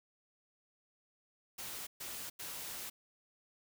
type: noise bursts at uneven times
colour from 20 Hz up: white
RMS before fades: -44 dBFS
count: 3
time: 1.58-1.87 / 2-2.3 / 2.39-2.9 s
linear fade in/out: 10 ms
effects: none